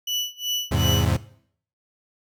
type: tone with tremolo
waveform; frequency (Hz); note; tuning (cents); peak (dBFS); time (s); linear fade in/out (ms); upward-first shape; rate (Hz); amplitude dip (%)
35% pulse; 2960; F#7; 0; -20; 0.07-1.05; 5; sine; 2.7; 100
type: chord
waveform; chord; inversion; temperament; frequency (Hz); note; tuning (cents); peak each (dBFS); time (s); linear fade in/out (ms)
35% pulse; E augmented; none; equal; 82.41 / 103.83 / 130.81; E2 / G#2 / B#2; 0 / 0 / 0; -21 / -22 / -23; 0.71-1.17; 10
effects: noise-tail reverb RT60 0.6 s tail -18 dB re dry